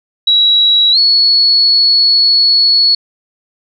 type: tone with pitch glide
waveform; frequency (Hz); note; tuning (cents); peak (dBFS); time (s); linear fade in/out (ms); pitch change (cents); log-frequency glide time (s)
sine; 3885 to 4386; B7 to C#8; -29 to -19; -6; 0.27-2.95; 5; +210; 0.92-0.98
effects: none